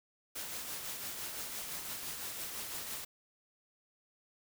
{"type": "noise with tremolo", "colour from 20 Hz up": "white", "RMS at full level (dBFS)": -40, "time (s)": [0.35, 3.05], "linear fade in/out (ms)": 10, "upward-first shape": "triangle", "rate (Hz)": 5.9, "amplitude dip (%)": 40, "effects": []}